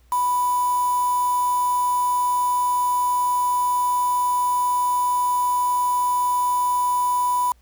sine tone with quantisation, 987.8 Hz, B5, in tune, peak -18 dBFS, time 0.12-7.52 s, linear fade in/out 2 ms, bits 5, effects added 60 Hz sine -52 dBFS peak until 7.61 s + pink hiss -63 dBFS RMS until 7.61 s

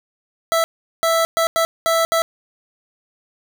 25% pulse tone bursts at uneven times, 659.3 Hz, E5, in tune, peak -11 dBFS, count 6, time 0.52-0.64 / 1.03-1.25 / 1.37-1.47 / 1.56-1.65 / 1.86-2.05 / 2.12-2.22 s, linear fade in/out 0 ms, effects none

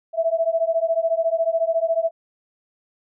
sine beating tone pair, 652 / 666 Hz, E5 / E5, -19 / +18 cents, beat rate 14 Hz, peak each -21 dBFS, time 0.13-2.11 s, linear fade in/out 50 ms, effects none

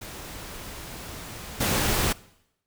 pink noise with level steps, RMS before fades -39 / -24 dBFS, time 0.01-2.13 s, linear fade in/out 10 ms, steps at 1.6 s, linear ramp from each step 10 ms, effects noise-tail reverb RT60 0.8 s tail -21 dB re dry

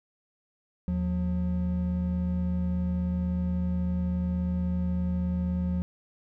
triangle tone pair together, 78.63 / 179.5 Hz, D#2 / F3, +19 / +48 cents, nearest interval octave + major second, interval 1429 cents, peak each -28 / -25 dBFS, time 0.88-5.82 s, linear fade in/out 0 ms, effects none

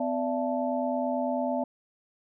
sine tone cluster, 254.4 / 583 / 672 / 874 Hz, C4 / D5 / E5 / A5, -48 / -13 / +33 / -12 cents, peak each -30 / -31 / -31 / -35 dBFS, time 0-1.64 s, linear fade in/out 5 ms, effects none

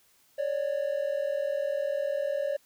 triangle tone pair together, 554.4 / 594.4 Hz, C#5 / D5, 0 / +21 cents, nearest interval minor second, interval 121 cents, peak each -27 / -28 dBFS, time 0.38-2.57 s, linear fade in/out 10 ms, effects tanh soft clip ceiling -18 dBFS + white hiss -64 dBFS RMS until 2.65 s

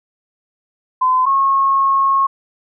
sine tone pair in turn, 1023 / 1089.3 Hz, C6 / C#6, -39 / -31 cents, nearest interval minor second, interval 108 cents, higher second, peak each -11 dBFS, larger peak neither, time 1.01-1.26 / 1.26-2.27 s, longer second, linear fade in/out 10 ms, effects none

